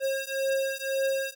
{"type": "beating tone pair", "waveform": "square", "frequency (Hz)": [538, 539.9], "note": ["C5", "C#5"], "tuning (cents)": [48, -46], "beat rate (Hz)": 1.9, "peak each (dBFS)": -30, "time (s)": [0, 1.35], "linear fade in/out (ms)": 50, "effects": ["11-bit"]}